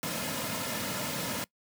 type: noise with comb filter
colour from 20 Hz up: pink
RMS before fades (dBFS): -33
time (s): 0.03-1.44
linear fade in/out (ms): 0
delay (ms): 2.6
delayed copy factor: -0.55
effects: noise-tail reverb RT60 0.1 s tail -22 dB re dry + high-pass 150 Hz 12 dB/octave